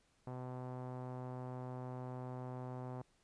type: tone with low-pass filter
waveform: sawtooth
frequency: 126.7 Hz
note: B2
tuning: 45 cents sharp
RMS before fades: -45 dBFS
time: 0.27-3.02 s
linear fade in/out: 2 ms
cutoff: 900 Hz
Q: 1.8
effects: pink hiss -74 dBFS RMS until 3.23 s + resampled to 22050 Hz